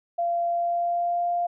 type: tone with pitch glide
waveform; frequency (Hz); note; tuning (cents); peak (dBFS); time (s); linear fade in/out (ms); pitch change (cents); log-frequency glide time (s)
sine; 688 to 698; F5 to F5; -26 to -1; -22; 0.18-1.47; 10; +25; 0.46-1.28
effects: none